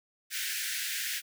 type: high-pass noise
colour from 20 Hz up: pink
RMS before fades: -34 dBFS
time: 0.3-1.22 s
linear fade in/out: 50 ms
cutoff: 1500 Hz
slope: 96 dB/octave
effects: none